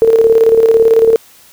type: tone with tremolo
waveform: sine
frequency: 451.9 Hz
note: A4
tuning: 46 cents sharp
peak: -3 dBFS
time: 0.02-1.16 s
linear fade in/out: 0 ms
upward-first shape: square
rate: 18 Hz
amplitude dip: 50%
effects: white hiss -43 dBFS RMS until 1.52 s